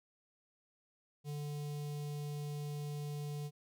square tone with notch filter, 146.83 Hz, D3, in tune, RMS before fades -41 dBFS, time 1.24-3.51 s, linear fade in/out 50 ms, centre 1500 Hz, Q 0.59, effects none

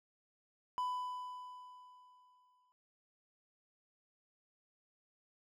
triangle tone with exponential decay, 998 Hz, B5, 18 cents sharp, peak -31 dBFS, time 0.78-2.72 s, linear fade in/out 0 ms, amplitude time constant 420 ms, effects none

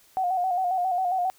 sine tone with vibrato, 733 Hz, F#5, 16 cents flat, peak -22 dBFS, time 0.17-1.3 s, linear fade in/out 0 ms, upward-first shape square, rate 7.4 Hz, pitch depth 52 cents each way, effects white hiss -58 dBFS RMS until 1.38 s

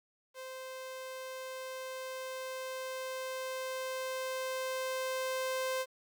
sawtooth tone with level ramp, 520 Hz, C5, 11 cents flat, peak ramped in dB -39 to -28 dBFS, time 0.34-5.86 s, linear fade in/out 50 ms, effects 11-bit

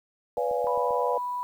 sine chord, B diminished seventh, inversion none, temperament equal with one note detuned, 493.9 / 573.9 / 698.5 / 830.6 Hz, B4 / D5 / F5 / Ab5, 0 / -40 / 0 / 0 cents, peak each -27 / -30 / -32 / -32 dBFS, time 0.37-1.18 s, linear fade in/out 2 ms
click train, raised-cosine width 2 ms, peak -33 dBFS, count 5, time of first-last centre 0.38-0.908 s, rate 7.58 Hz
sine tone, 985 Hz, B5, 5 cents flat, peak -28 dBFS, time 0.67-1.43 s, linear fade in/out 0 ms
effects 9-bit

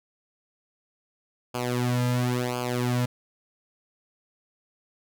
sawtooth tone with flanger, 123.47 Hz, B2, in tune, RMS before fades -26 dBFS, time 1.54-3.06 s, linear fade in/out 10 ms, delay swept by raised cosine 0.52 to 2.72 ms, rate 0.96 Hz, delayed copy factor -0.9, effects none

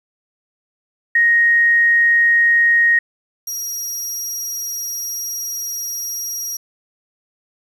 sine / 30% pulse tone pair in turn, 1871 / 5693 Hz, A#6 / F8, +6 / +32 cents, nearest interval octave + perfect fifth, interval 1926 cents, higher second, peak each -10 / -19 dBFS, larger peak first, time 1.15-2.99 / 3.47-6.57 s, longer second, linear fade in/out 5 ms, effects 8-bit

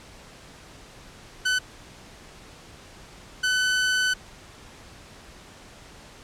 sawtooth tone bursts at uneven times, 1506 Hz, F#6, 30 cents sharp, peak -17 dBFS, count 2, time 1.45-1.59 / 3.43-4.14 s, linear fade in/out 10 ms, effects pink hiss -47 dBFS RMS until 6.23 s + low-pass 8000 Hz 12 dB/octave

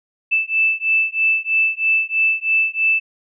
sine beating tone pair, 2637 / 2640.1 Hz, E7 / E7, 0 / +2 cents, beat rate 3.1 Hz, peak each -18 dBFS, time 0.31-3 s, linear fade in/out 20 ms, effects none

